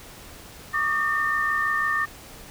sine tone cluster, 1148 / 1214 / 1812 Hz, D6 / D#6 / A#6, -40 / -43 / -50 cents, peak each -29 / -27 / -23 dBFS, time 0.73-2.06 s, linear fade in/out 20 ms, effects pink hiss -44 dBFS RMS until 2.5 s

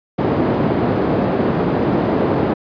white band-pass noise, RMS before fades -17 dBFS, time 0.18-2.54 s, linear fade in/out 10 ms, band 120 to 450 Hz, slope 12 dB/octave, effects resampled to 11025 Hz

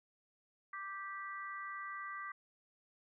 harmonic tone, 392 Hz, G4, in tune, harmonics 3 / 4 / 5, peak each -44 / -49 / -47 dBFS, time 0.73-2.32 s, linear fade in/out 5 ms, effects none

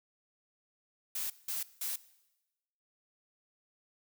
blue noise bursts, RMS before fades -36 dBFS, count 3, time 1.15-1.96 s, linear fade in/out 5 ms, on 150 ms, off 180 ms, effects noise-tail reverb RT60 1.0 s tail -19 dB re dry

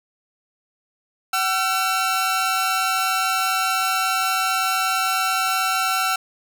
sawtooth tone pair together, 757 / 1348.8 Hz, F#5 / E6, +39 / +39 cents, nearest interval minor seventh, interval 1000 cents, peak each -20 / -17 dBFS, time 1.33-6.16 s, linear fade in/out 5 ms, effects none

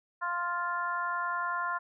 harmonic tone, 349.4 Hz, F4, 1 cent sharp, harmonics 2 / 3 / 4 / 5, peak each -40 / -32 / -34 / -40 dBFS, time 0.21-1.79 s, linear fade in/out 20 ms, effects none

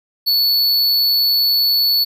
square tone, 4435 Hz, C#8, in tune, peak -13 dBFS, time 0.26-2.05 s, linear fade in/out 20 ms, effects none

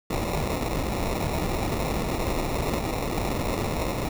pink noise with sample-and-hold, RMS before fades -27 dBFS, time 0.1-4.09 s, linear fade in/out 5 ms, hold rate 1575 Hz, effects none

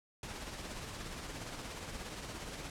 pink noise with tremolo, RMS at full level -42 dBFS, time 0.23-2.7 s, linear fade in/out 2 ms, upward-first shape triangle, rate 17 Hz, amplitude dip 45%, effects low-pass 9000 Hz 12 dB/octave

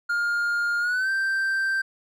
triangle tone with pitch glide, 1412 to 1566.7 Hz, F6 to G6, +19 to -1 cents, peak -20 dBFS, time 0.09-1.82 s, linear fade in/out 10 ms, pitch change +180 cents, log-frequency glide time 0.8-1.1 s, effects none

